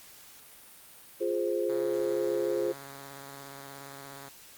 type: chord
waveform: sine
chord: F minor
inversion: none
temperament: equal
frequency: 349.2 / 415.3 / 523.3 Hz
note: F4 / Ab4 / C5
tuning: 0 / 0 / 0 cents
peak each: -31 dBFS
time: 1.2-2.73 s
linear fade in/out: 20 ms
type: tone with vibrato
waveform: 5% pulse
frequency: 138.59 Hz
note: C#3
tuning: in tune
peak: -33 dBFS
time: 1.69-4.29 s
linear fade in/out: 5 ms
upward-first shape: square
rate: 17 Hz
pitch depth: 15 cents each way
effects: white hiss -52 dBFS RMS until 4.57 s + Opus 48 kbps